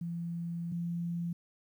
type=tone pair in turn; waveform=sine; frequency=170 / 171.08 Hz; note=F3 / F3; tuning=-46 / -35 cents; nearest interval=unison; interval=11 cents; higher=second; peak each=-34 / -32 dBFS; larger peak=second; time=0.01-0.72 / 0.72-1.33 s; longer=first; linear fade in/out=5 ms; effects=11-bit